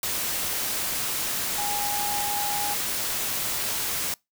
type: tone in noise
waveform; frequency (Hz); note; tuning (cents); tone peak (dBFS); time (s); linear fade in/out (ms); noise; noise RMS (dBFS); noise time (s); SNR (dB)
sine; 823; G#5; -16; -29; 1.58-2.74; 2; white; -28; 0.03-4.14; -4
effects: noise-tail reverb RT60 0.2 s tail -25 dB re dry